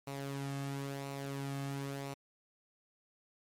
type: tone with flanger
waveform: sawtooth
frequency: 138.59 Hz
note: C#3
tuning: in tune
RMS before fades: -40 dBFS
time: 0.07-2.14 s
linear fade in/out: 5 ms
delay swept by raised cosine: 0.6 to 2.1 ms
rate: 0.98 Hz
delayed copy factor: -0.5
effects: MP3 64 kbps